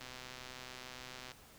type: click train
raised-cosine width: 0.2 ms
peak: -30 dBFS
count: 167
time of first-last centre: 0.01-1.317 s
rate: 127 Hz
effects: pink hiss -59 dBFS RMS until 1.58 s